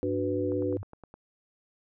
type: tone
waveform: sine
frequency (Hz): 99.4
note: G2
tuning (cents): +25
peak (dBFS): -35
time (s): 0.03-0.83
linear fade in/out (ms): 5
type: chord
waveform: sine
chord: B minor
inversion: first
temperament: equal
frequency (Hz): 293.7 / 370 / 493.9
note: D4 / F#4 / B4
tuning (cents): 0 / 0 / 0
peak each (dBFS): -31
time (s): 0.03-0.77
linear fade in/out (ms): 0
type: click train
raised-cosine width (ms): 1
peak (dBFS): -32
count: 7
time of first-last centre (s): 0.52-1.14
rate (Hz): 9.67
effects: none